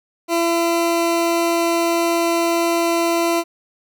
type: tone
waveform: 20% pulse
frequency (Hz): 337.7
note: E4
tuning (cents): +42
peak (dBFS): -11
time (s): 0.28-3.44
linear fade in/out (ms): 50
effects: none